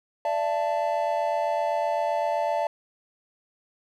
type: chord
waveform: triangle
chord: D suspended second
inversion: none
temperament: equal with one note detuned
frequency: 587.3 / 675.1 / 880 Hz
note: D5 / E5 / A5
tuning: 0 / +41 / 0 cents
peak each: -26 / -25 / -26 dBFS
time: 0.25-2.67 s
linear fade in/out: 2 ms
effects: none